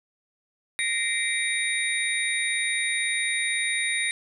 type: tone cluster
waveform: sine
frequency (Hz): 1862 / 2080 / 2332 / 3744 / 9180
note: A#6 / C7 / D7 / A#7 / D9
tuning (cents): -2 / -11 / -13 / +7 / -40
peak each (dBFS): -30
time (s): 0.79-4.11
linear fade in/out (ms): 0
effects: none